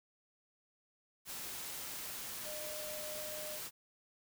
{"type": "tone in noise", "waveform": "sine", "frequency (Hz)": 609, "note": "D#5", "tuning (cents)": -37, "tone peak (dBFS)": -45, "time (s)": [2.43, 3.6], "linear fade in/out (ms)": 50, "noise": "white", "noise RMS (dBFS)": -44, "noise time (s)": [1.25, 3.71], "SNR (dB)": -4, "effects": []}